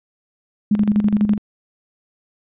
sine tone with tremolo, 208.6 Hz, G#3, 8 cents sharp, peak -11 dBFS, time 0.71-1.38 s, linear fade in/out 5 ms, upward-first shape square, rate 12 Hz, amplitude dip 65%, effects resampled to 8000 Hz

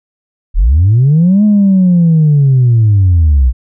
sine linear two-way sweep, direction up then down, 32.76 to 213 to 58.4 Hz, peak -3 dBFS, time 0.54-3.53 s, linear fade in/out 50 ms, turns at 1.44 s, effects tanh soft clip ceiling -2 dBFS

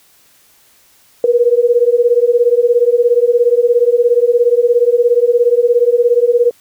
sine beating tone pair, 471.7 / 488.7 Hz, A#4 / B4, +20 / -18 cents, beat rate 17 Hz, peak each -11 dBFS, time 1.24-6.51 s, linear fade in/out 2 ms, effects white hiss -50 dBFS RMS until 6.6 s

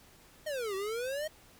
square exponential two-way sweep, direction down then up, 634 to 377.3 to 634 Hz, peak -34 dBFS, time 0.46-1.28 s, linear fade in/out 10 ms, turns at 0.75 s, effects pink hiss -59 dBFS RMS until 1.59 s

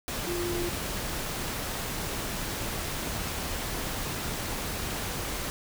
sine tone in noise, 349.2 Hz, F4, in tune, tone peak -30 dBFS, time 0.27-0.69 s, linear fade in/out 0 ms, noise pink, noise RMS -33 dBFS, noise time 0.08-5.5 s, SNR 0 dB, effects none

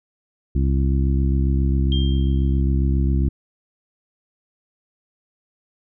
harmonic tone, 67.4 Hz, C#2, 48 cents flat, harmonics 1 / 2 / 3 / 4 / 5, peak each -17 / -23 / -27 / -29 / -31 dBFS, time 0.55-3.29 s, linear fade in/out 5 ms
sine tone with exponential decay, 3195 Hz, G7, 32 cents sharp, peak -24 dBFS, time 1.92-2.61 s, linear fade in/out 1 ms, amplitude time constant 150 ms
effects none

